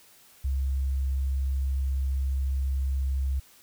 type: tone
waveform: sine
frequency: 67.1 Hz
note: C2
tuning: 44 cents sharp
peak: -24 dBFS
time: 0.44-3.4 s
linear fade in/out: 10 ms
effects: white hiss -56 dBFS RMS until 3.62 s